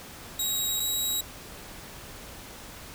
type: tone pair in turn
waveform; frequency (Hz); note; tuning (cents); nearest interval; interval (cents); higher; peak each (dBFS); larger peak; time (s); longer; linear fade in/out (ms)
15% pulse; 3822 / 3846; A#7 / B7; +43 / -47; unison; 10; second; -19; neither; 0.39-0.8 / 0.8-1.21; neither; 5
effects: pink hiss -44 dBFS RMS until 2.94 s